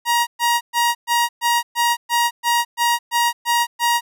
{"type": "tone bursts", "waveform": "sawtooth", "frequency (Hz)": 947, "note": "A#5", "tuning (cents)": 27, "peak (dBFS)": -11, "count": 12, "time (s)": [0.05, 4.01], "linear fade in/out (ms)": 50, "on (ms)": 220, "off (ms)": 120, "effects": []}